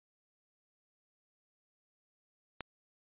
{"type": "click", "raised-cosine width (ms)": 0.3, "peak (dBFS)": -22, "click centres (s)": 2.607, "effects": ["resampled to 8000 Hz"]}